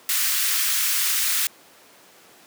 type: high-pass noise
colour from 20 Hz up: white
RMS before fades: -22 dBFS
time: 0.09-1.47 s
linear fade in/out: 2 ms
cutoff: 1300 Hz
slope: 24 dB/octave
effects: pink hiss -50 dBFS RMS until 2.46 s + high-pass 300 Hz 12 dB/octave